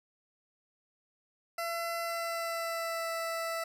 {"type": "tone with pitch glide", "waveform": "20% pulse", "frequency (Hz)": [675, 661.1], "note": ["E5", "E5"], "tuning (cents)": [41, 5], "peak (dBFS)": -28, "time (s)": [1.58, 3.64], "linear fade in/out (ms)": 5, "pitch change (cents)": -36, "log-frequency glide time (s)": [2.04, 3.11], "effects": []}